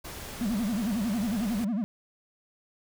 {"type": "noise", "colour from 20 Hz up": "pink", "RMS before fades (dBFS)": -40, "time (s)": [0.04, 1.65], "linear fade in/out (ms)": 10}
{"type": "tone with vibrato", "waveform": "triangle", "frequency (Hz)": 216.9, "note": "A3", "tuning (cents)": -25, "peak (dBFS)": -24, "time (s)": [0.41, 1.84], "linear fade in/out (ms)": 0, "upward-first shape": "sine", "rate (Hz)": 11, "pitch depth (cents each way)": 220}
{"effects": []}